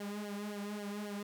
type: tone with flanger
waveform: sawtooth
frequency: 205.8 Hz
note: G#3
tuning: 16 cents flat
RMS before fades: -41 dBFS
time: 0-1.23 s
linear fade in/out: 5 ms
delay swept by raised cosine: 0.79 to 3.59 ms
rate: 3.7 Hz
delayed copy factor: -0.9
effects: none